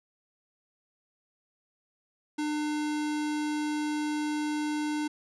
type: tone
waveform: square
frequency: 300 Hz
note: D4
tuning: 37 cents sharp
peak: -29 dBFS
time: 2.38-5.08 s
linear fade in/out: 10 ms
effects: resampled to 24000 Hz